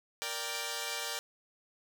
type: chord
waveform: 5% pulse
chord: G minor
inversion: first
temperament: equal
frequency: 466.2 / 587.3 / 784 Hz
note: Bb4 / D5 / G5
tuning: 0 / 0 / 0 cents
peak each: -28 dBFS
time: 0.22-1.19 s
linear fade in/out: 0 ms
effects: none